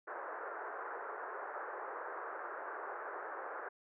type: band-pass noise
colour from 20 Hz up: white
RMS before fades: -44 dBFS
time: 0.07-3.69 s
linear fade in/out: 10 ms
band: 370 to 1600 Hz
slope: 48 dB/octave
effects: none